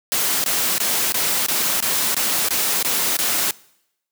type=noise bursts; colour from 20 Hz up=white; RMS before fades=-20 dBFS; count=10; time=0.12-3.509 s; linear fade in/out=0 ms; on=320 ms; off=21 ms; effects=noise-tail reverb RT60 0.8 s tail -23 dB re dry + high-pass 150 Hz 12 dB/octave